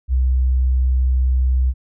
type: tone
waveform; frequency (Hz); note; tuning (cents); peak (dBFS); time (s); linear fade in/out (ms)
sine; 63.9; C2; -40; -13; 0.08-1.74; 50
effects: none